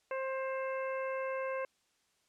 harmonic tone, 529 Hz, C5, 19 cents sharp, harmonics 1 / 2 / 3 / 4 / 5, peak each -35 / -41 / -45 / -47 / -49 dBFS, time 0.11-1.65 s, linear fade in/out 2 ms, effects white hiss -74 dBFS RMS until 2.28 s + low-pass 8000 Hz 12 dB/octave

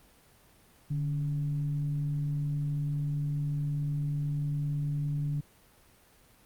sine tone with frequency modulation, 146.83 Hz, D3, in tune, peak -28 dBFS, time 0.9-5.41 s, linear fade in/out 10 ms, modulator 132 Hz, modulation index 0.3, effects pink hiss -60 dBFS RMS until 6.45 s + Opus 32 kbps

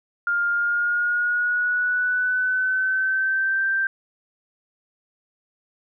sine tone with pitch glide, 1406 to 1569.1 Hz, F6 to G6, +11 to +1 cents, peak -19 dBFS, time 0.27-3.87 s, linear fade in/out 2 ms, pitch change +190 cents, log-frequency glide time 0.49-3.65 s, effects none

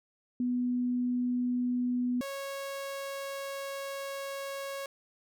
sine / sawtooth tone pair in turn, 246.9 / 551.2 Hz, B3 / C#5, 0 / -10 cents, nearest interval octave + major second, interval 1390 cents, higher second, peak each -27 / -32 dBFS, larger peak first, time 0.4-2.21 / 2.21-4.86 s, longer second, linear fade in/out 2 ms, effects none

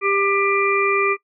harmonic tone, 396.7 Hz, G4, 21 cents sharp, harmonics 1 / 3 / 5 / 6, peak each -20 / -20 / -26 / -21 dBFS, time 0.01-1.17 s, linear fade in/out 50 ms, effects noise-tail reverb RT60 0.1 s tail -22 dB re dry

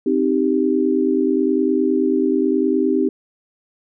sine chord, C minor, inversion none, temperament equal, 261.6 / 311.1 / 392 Hz, C4 / Eb4 / G4, 0 / 0 / 0 cents, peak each -19 dBFS, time 0.06-3.09 s, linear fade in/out 5 ms, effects none

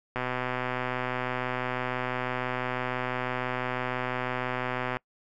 click train, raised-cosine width 0.5 ms, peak -15 dBFS, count 607, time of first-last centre 0.16-4.97 s, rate 126 Hz, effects noise-tail reverb RT60 0.1 s tail -25 dB re dry

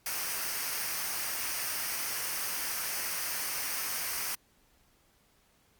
white noise with comb filter, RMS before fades -34 dBFS, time 0.06-4.35 s, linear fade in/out 2 ms, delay 0.27 ms, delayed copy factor -0.55, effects pink hiss -67 dBFS RMS until 5.79 s + Opus 48 kbps

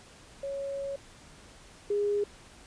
sine tone pair in turn, 554 / 410.1 Hz, C#5 / G#4, -1 / -22 cents, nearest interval perfect fourth, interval 521 cents, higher first, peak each -32 / -25 dBFS, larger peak second, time 0.43-0.96 / 1.9-2.24 s, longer first, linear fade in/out 5 ms, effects pink hiss -53 dBFS RMS until 2.66 s + resampled to 22050 Hz

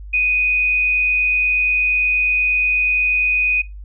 sine tone with frequency modulation, 2489 Hz, D#7, in tune, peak -14 dBFS, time 0.13-3.62 s, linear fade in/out 10 ms, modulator 88.4 Hz, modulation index 0.3, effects noise-tail reverb RT60 0.2 s tail -19 dB re dry + added 50 Hz sine -31 dBFS peak until 3.84 s

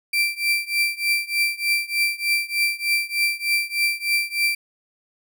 35% pulse tone with tremolo, 2349 Hz, D7, in tune, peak -14 dBFS, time 0.13-4.55 s, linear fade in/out 5 ms, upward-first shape triangle, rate 3.3 Hz, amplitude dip 95%, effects none

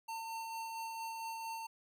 square tone with tremolo, 904 Hz, A5, 47 cents sharp, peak -40 dBFS, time 0.08-1.67 s, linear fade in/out 10 ms, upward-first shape sine, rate 4.4 Hz, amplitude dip 25%, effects none

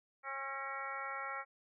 harmonic tone with a mistuned harmonic, 271.6 Hz, C#4, 35 cents flat, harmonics 2 / 3 / 4 / 5 / 6 / 7 / 8, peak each -50 / -47 / -47 / -43 / -54 / -46 / -48 dBFS, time 0.23-1.45 s, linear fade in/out 50 ms, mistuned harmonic 8, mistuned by +49 cents, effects none

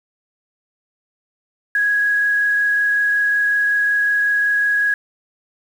sine tone with frequency modulation, 1661.2 Hz, G#6, in tune, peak -14 dBFS, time 1.75-4.94 s, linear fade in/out 2 ms, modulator 25.4 Hz, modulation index 0.44, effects 7-bit

